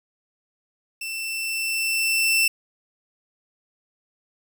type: tone with level ramp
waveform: sawtooth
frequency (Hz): 2676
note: E7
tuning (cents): +25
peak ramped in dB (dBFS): -26 to -13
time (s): 1.01-2.48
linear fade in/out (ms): 5
effects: 9-bit